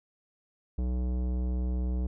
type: tone with tanh clipping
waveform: sine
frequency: 62 Hz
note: B1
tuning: 7 cents sharp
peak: -29 dBFS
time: 0.78-2.07 s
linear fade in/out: 5 ms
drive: 16 dB
effects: none